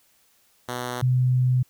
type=tone pair in turn; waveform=5% pulse / sine; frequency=123.47 / 126.72 Hz; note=B2 / B2; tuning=0 / +45 cents; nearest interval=unison; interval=45 cents; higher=second; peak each=-17 dBFS; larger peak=neither; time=0.68-1.02 / 1.02-1.63 s; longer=second; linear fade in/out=10 ms; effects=white hiss -62 dBFS RMS until 1.69 s